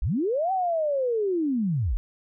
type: linear two-way sweep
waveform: sine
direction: up then down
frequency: 34.65 to 776 to 34.65 Hz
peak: -22 dBFS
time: 0.02-1.97 s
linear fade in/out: 0 ms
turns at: 0.52 s
effects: none